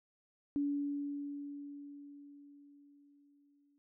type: tone with exponential decay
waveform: sine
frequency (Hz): 285.9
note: D4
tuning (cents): -46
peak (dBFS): -30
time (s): 0.56-3.78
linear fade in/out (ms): 0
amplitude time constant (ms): 700
effects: none